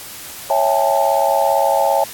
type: chord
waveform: sine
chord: A dominant seventh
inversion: first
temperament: equal with one note detuned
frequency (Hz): 554.4 / 659.3 / 802.3 / 880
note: C#5 / E5 / G5 / A5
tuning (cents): 0 / 0 / +40 / 0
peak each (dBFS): -18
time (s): 0.5-2.04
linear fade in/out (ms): 2
effects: white hiss -33 dBFS RMS until 2.13 s + AAC 64 kbps